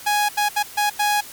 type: tone bursts at uneven times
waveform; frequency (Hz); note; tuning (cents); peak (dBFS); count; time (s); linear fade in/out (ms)
sawtooth; 830.6; G#5; 0; -13; 5; 0.06-0.29 / 0.37-0.49 / 0.56-0.63 / 0.77-0.9 / 0.99-1.21; 10
effects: white hiss -39 dBFS RMS until 1.32 s + MP3 96 kbps